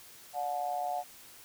sine tone with amplitude modulation, 723 Hz, F#5, 40 cents flat, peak -27 dBFS, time 0.33-1.04 s, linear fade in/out 50 ms, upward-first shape sine, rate 139 Hz, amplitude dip 85%, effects white hiss -53 dBFS RMS until 1.44 s

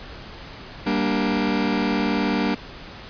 sawtooth chord, G minor, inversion none, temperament just, 196 / 235.2 / 294 Hz, G3 / Bb3 / D4, 0 / +16 / +2 cents, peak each -20 dBFS, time 0.86-2.55 s, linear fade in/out 10 ms, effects pink hiss -39 dBFS RMS until 3.09 s + resampled to 11025 Hz

